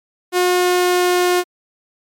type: tone with pitch glide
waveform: sawtooth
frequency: 360 to 357.9 Hz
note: F#4 to F4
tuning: -47 to +42 cents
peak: -9 dBFS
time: 0.32-1.44 s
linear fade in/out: 50 ms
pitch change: -11 cents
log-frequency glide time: 0.53-1.31 s
effects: MP3 96 kbps